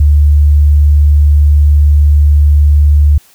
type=tone; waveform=sine; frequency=73.42 Hz; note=D2; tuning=in tune; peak=-3 dBFS; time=0-3.18 s; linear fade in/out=5 ms; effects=white hiss -45 dBFS RMS until 3.34 s